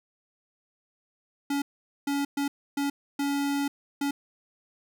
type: tone bursts at uneven times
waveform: square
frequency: 282.3 Hz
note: C#4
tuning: 32 cents sharp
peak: -26 dBFS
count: 6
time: 1.5-1.62 / 2.07-2.25 / 2.37-2.48 / 2.77-2.9 / 3.19-3.68 / 4.01-4.11 s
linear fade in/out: 5 ms
effects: none

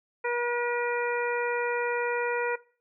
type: harmonic tone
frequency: 480.6 Hz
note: B4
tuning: 47 cents flat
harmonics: 1 / 2 / 3 / 4 / 5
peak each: -29 / -32 / -34 / -35 / -36 dBFS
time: 0.24-2.56 s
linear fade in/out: 10 ms
effects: noise-tail reverb RT60 0.4 s tail -19 dB re dry

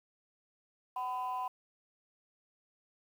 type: tone pair together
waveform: sine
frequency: 755 / 1006.3 Hz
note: F#5 / B5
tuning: +35 / +32 cents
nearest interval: perfect fourth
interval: 497 cents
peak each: -36 / -34 dBFS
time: 0.96-1.48 s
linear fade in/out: 5 ms
effects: tanh soft clip ceiling -30 dBFS + 10-bit

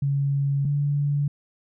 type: tone pair in turn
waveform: sine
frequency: 140 / 143.85 Hz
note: C#3 / D3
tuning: +18 / -36 cents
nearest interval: unison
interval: 46 cents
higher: second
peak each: -20 dBFS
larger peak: neither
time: 0.02-0.65 / 0.65-1.28 s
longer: neither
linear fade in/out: 5 ms
effects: none

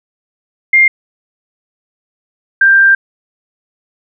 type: tone pair in turn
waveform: sine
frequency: 2113 / 1583 Hz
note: C7 / G6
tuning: +16 / +17 cents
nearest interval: perfect fourth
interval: 499 cents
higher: first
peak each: -4 dBFS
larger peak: neither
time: 0.73-0.88 / 2.61-2.95 s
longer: second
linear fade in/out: 5 ms
effects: none

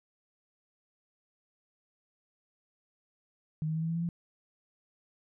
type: tone with pitch steps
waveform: sine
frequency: 155.56 / 158.01 / 160.49 / 163.01 / 165.57 / 168.18 / 170.82 Hz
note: D#3 / D#3 / E3 / E3 / E3 / E3 / F3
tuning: 0 / +27 / -46 / -19 / +8 / +35 / -38 cents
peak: -29 dBFS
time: 3.62-4.089 s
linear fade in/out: 0 ms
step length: 67 ms
effects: none

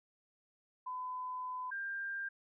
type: tone pair in turn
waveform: sine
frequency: 1009 / 1593.4 Hz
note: B5 / G6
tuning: +37 / +28 cents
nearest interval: minor sixth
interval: 791 cents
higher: second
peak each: -38 / -37 dBFS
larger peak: second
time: 0.86-1.71 / 1.71-2.29 s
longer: first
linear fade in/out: 10 ms
effects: none

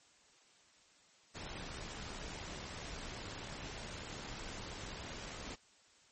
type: noise with amplitude modulation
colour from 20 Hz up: pink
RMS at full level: -44 dBFS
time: 1.34-5.56 s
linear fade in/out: 20 ms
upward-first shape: sine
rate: 74.7 Hz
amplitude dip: 35%
effects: white hiss -66 dBFS RMS until 6.11 s + MP3 32 kbps

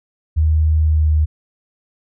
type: tone with pitch glide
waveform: sine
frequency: 78.1 to 76.89 Hz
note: D#2 to D#2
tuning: +7 to -20 cents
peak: -11 dBFS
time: 0.36-1.26 s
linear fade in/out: 20 ms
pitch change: -27 cents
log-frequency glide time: 0.8-1.14 s
effects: none

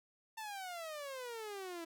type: exponential sweep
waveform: sawtooth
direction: down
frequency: 900 to 326.5 Hz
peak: -39 dBFS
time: 0.37-1.85 s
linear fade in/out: 10 ms
effects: none

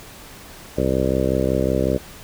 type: harmonic tone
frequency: 65.41 Hz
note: C2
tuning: in tune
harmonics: 1 / 2 / 3 / 4 / 5 / 6 / 7 / 8 / 9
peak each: -26 / -26 / -26 / -26 / -26 / -26 / -26 / -26 / -26 dBFS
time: 0.77-1.98 s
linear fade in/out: 10 ms
effects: pink hiss -41 dBFS RMS until 2.23 s

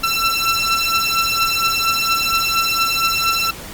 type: beating tone pair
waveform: 15% pulse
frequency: 1341 / 1345.3 Hz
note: E6 / E6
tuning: +29 / +35 cents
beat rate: 4.3 Hz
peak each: -12 dBFS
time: 0.03-3.51 s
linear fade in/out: 10 ms
effects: pink hiss -33 dBFS RMS until 3.73 s + Opus 32 kbps

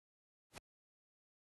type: noise with exponential growth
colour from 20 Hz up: pink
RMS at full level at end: -44 dBFS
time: 0.5-0.58 s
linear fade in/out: 1 ms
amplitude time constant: 17 ms
effects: high-pass 60 Hz 12 dB/octave + AAC 32 kbps

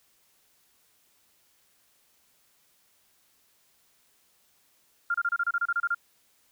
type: tone bursts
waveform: sine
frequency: 1396.9 Hz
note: F6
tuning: in tune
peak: -23 dBFS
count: 12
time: 5.1-5.947 s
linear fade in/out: 5 ms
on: 44 ms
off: 29 ms
effects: white hiss -66 dBFS RMS until 6.51 s

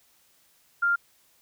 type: tone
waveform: sine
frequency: 1396.9 Hz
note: F6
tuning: in tune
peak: -20 dBFS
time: 0.82-0.96 s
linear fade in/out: 10 ms
effects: white hiss -63 dBFS RMS until 1.41 s

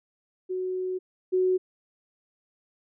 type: tone pair in turn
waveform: sine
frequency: 370 / 370 Hz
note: F#4 / F#4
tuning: 0 / 0 cents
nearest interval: unison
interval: 0 cents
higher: neither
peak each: -27 / -20 dBFS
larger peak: second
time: 0.49-0.99 / 1.32-1.58 s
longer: first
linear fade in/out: 20 ms
effects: none

